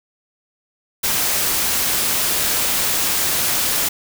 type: noise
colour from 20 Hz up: white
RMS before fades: -19 dBFS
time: 1.03-3.89 s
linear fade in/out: 10 ms
effects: none